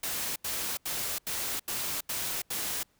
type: noise bursts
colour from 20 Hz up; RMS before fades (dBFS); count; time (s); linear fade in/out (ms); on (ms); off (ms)
white; -33; 7; 0.03-2.832; 5; 330; 82
effects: pink hiss -69 dBFS RMS until 2.99 s